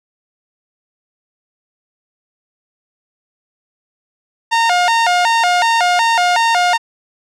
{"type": "tone with vibrato", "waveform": "sawtooth", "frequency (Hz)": 809, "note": "G#5", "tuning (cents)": -46, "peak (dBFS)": -7, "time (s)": [4.51, 6.78], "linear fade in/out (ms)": 20, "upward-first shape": "square", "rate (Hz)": 2.7, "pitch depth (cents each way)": 220, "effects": ["low-pass 6000 Hz 12 dB/octave"]}